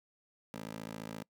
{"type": "tone with high-pass filter", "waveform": "15% pulse", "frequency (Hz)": 54.5, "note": "A1", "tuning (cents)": -16, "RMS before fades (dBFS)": -44, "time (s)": [0.54, 1.23], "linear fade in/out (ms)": 0, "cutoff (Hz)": 240, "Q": 1.2, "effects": ["noise-tail reverb RT60 0.1 s tail -24 dB re dry"]}